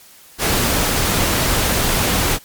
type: noise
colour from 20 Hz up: pink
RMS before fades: -17 dBFS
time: 0.38-2.39 s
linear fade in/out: 50 ms
effects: white hiss -45 dBFS RMS until 2.44 s + MP3 96 kbps